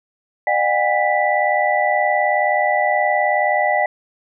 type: tone cluster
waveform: sine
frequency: 605 / 727 / 806 / 1973 Hz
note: D#5 / F#5 / G5 / B6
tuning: -49 / -31 / +48 / -2 cents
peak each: -20 dBFS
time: 0.47-3.86 s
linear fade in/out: 2 ms
effects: none